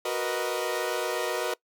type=chord; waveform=sawtooth; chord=B major seventh; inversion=second; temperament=equal; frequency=370 / 466.2 / 493.9 / 622.3 Hz; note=F#4 / A#4 / B4 / D#5; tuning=0 / 0 / 0 / 0 cents; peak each=-29 dBFS; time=0.05-1.54 s; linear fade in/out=5 ms; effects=noise-tail reverb RT60 0.1 s tail -22 dB re dry